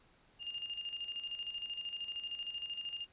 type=tone with tremolo; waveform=sine; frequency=2819 Hz; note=F7; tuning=16 cents sharp; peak=-37 dBFS; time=0.39-3.07 s; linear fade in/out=50 ms; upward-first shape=square; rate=13 Hz; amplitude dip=60%; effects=pink hiss -67 dBFS RMS until 3.12 s + resampled to 8000 Hz